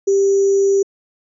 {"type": "tone with sample-and-hold", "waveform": "sine", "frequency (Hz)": 393.9, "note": "G4", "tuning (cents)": 8, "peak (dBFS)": -11, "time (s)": [0.07, 0.83], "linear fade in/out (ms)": 10, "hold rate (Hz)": 6300, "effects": ["resampled to 22050 Hz"]}